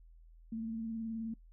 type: tone with vibrato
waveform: sine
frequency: 224.7 Hz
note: A3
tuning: 37 cents sharp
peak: -36 dBFS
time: 0.52-1.34 s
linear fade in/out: 5 ms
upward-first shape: triangle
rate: 19 Hz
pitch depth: 35 cents each way
effects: noise-tail reverb RT60 0.1 s tail -22 dB re dry + added 41 Hz sine -55 dBFS peak until 1.52 s